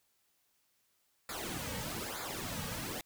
pink noise with flanger, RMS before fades -40 dBFS, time 1.29-3.01 s, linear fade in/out 2 ms, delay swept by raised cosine 0.34 to 2.94 ms, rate 1.1 Hz, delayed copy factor -0.8, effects white hiss -75 dBFS RMS until 3.05 s

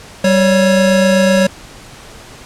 square tone pair together, 193.5 / 552.5 Hz, G3 / C#5, -22 / -6 cents, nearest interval octave + tritone, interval 1816 cents, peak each -12 dBFS, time 0.24-1.47 s, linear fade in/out 5 ms, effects pink hiss -36 dBFS RMS until 2.45 s + low-pass 9000 Hz 12 dB/octave

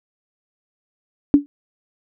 sine tone with exponential decay, 286.9 Hz, D4, 40 cents flat, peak -3 dBFS, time 1.34-1.46 s, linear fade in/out 0 ms, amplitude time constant 24 ms, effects none

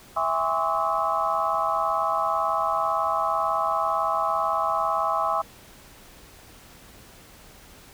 sine tone cluster, 658 / 814 / 1049 / 1127 / 1289 Hz, E5 / G#5 / C6 / C#6 / E6, -3 / -35 / +4 / +28 / -39 cents, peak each -28 dBFS, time 0.16-5.42 s, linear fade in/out 10 ms, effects pink hiss -49 dBFS RMS until 7.93 s

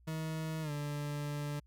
40% pulse tone with pitch glide, 158.7 to 146.37 Hz, D#3 to D3, +35 to -5 cents, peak -35 dBFS, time 0.07-1.6 s, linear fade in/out 10 ms, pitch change -140 cents, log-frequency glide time 0.62-0.71 s, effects added 60 Hz sine -60 dBFS peak until 1.66 s

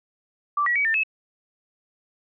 sine tone with pitch steps, 1168 / 1927 / 2270 / 1797 / 2592 Hz, D6 / B6 / C#7 / A6 / E7, -10 / -43 / +41 / +36 / -30 cents, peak -19 dBFS, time 0.57-1.035 s, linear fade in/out 5 ms, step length 93 ms, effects none

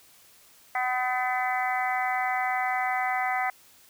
harmonic tone with a mistuned harmonic, 251.7 Hz, B3, 33 cents sharp, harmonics 3 / 4 / 5 / 6 / 7 / 8 / 9, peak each -27 / -37 / -34 / -38 / -39 / -30 / -41 dBFS, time 0.75-3.5 s, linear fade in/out 2 ms, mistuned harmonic 6, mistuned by +23 cents, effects white hiss -56 dBFS RMS until 3.89 s

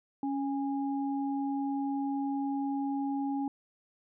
sine tone pair together, 277.2 / 821.1 Hz, C#4 / G#5, 0 / -20 cents, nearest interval octave + perfect fifth, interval 1880 cents, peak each -30 / -37 dBFS, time 0.23-3.48 s, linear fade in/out 2 ms, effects none

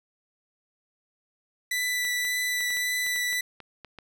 sawtooth tone with vibrato, 1981 Hz, B6, 5 cents sharp, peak -22 dBFS, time 1.71-3.41 s, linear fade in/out 5 ms, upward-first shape triangle, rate 1.8 Hz, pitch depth 12 cents each way
clicks, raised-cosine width 0.3 ms, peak -27 dBFS, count 11, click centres 2.05 / 2.25 / 2.607 / 2.705 / 2.77 / 3.065 / 3.161 / 3.329 / 3.603 / 3.847 / 3.987 s
effects none

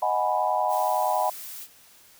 sine chord, G# minor seventh, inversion second, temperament equal, 622.3 / 740 / 830.6 / 987.8 Hz, D#5 / F#5 / G#5 / B5, 0 / 0 / 0 / 0 cents, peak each -28 / -26 / -27 / -27 dBFS, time 0.02-1.3 s, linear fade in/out 5 ms
blue noise, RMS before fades -39 dBFS, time 0.68-1.68 s, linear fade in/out 50 ms
effects white hiss -54 dBFS RMS until 2.19 s

